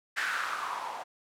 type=noise with low-pass filter sweep; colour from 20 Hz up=violet; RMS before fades=-34 dBFS; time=0.16-1.04 s; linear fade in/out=20 ms; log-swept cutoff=1700 to 790 Hz; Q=4.7; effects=none